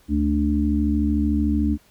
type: harmonic tone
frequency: 73.42 Hz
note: D2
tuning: in tune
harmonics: 1 / 3 / 4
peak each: -22 / -22 / -22 dBFS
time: 0.08-1.78 s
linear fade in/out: 50 ms
effects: pink hiss -57 dBFS RMS until 1.9 s

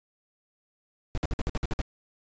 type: noise bursts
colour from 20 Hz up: brown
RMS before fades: -27 dBFS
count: 9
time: 1.15-1.816 s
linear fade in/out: 0 ms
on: 26 ms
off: 54 ms
effects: resampled to 16000 Hz

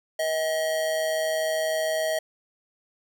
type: tone with amplitude modulation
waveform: square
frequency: 636 Hz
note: D#5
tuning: 38 cents sharp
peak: -22 dBFS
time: 0.19-2.19 s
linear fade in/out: 5 ms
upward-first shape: sine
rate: 153 Hz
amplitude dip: 50%
effects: none

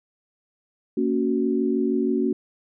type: chord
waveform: sine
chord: F# major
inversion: first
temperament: just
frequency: 231.2 / 277.5 / 370 Hz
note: A#3 / C#4 / F#4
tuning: -14 / +2 / 0 cents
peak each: -24 dBFS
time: 0.97-2.33 s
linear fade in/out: 5 ms
effects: none

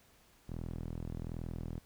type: tone with band-pass filter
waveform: sawtooth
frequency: 41.2 Hz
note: E1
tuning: in tune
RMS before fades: -41 dBFS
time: 0.48-1.8 s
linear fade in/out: 20 ms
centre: 160 Hz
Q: 0.72
effects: pink hiss -65 dBFS RMS until 1.85 s

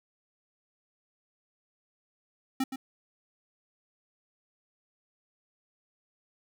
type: tone with echo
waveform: square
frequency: 264.4 Hz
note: C4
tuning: 18 cents sharp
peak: -26 dBFS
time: 2.6-2.64 s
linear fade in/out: 5 ms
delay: 120 ms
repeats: 1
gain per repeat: -9 dB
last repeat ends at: 2.76 s
effects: none

